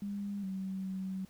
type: tone with pitch steps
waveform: sine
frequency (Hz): 201.6 / 190.7 / 189.5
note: G3 / G3 / F#3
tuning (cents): +49 / -47 / +42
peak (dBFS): -35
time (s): 0.02-1.25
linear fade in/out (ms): 2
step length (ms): 410
effects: pink hiss -63 dBFS RMS until 1.29 s